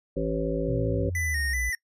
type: harmonic tone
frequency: 55 Hz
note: A1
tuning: in tune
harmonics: 1 / 3 / 5 / 7 / 9 / 10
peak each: -32 / -32 / -32 / -32 / -32 / -32 dBFS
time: 0.16-1.1 s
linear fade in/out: 10 ms
type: exponential sweep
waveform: sine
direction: down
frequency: 126.2 to 57.7 Hz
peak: -28 dBFS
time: 0.68-1.7 s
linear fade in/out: 10 ms
type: tone with vibrato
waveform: square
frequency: 1922 Hz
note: B6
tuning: 48 cents flat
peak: -28 dBFS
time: 1.15-1.75 s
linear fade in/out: 2 ms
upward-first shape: square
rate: 2.6 Hz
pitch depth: 64 cents each way
effects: noise-tail reverb RT60 0.1 s tail -23 dB re dry + resampled to 32000 Hz